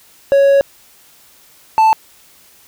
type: tone pair in turn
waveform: triangle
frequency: 555 / 881 Hz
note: C#5 / A5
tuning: +2 / +2 cents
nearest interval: minor sixth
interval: 800 cents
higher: second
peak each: -5 dBFS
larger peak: neither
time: 0.32-0.61 / 1.78-1.93 s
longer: first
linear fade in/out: 0 ms
effects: white hiss -47 dBFS RMS until 2.67 s